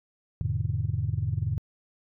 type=chord; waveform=sine; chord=E dominant seventh; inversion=none; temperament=just; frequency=82.41 / 103.01 / 123.61 / 148.33 Hz; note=E2 / G#2 / B2 / D3; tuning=0 / -14 / +2 / +18 cents; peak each=-32 / -28 / -31 / -32 dBFS; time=0.41-1.58 s; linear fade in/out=0 ms; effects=tanh soft clip ceiling -16 dBFS